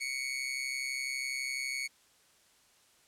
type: tone with amplitude modulation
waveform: sawtooth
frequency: 2217 Hz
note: C#7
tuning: in tune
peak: -27 dBFS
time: 0-1.88 s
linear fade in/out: 20 ms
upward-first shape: sine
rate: 132 Hz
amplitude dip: 65%
effects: white hiss -65 dBFS RMS until 3.07 s + low-pass 10000 Hz 12 dB/octave